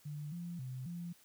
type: tone with pitch steps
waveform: sine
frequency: 148.4 / 172.8 / 128.9 / 172.6 Hz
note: D3 / F3 / C3 / F3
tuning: +18 / -18 / -26 / -20 cents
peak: -40 dBFS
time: 0.05-1.13 s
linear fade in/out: 10 ms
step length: 270 ms
effects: white hiss -65 dBFS RMS until 1.24 s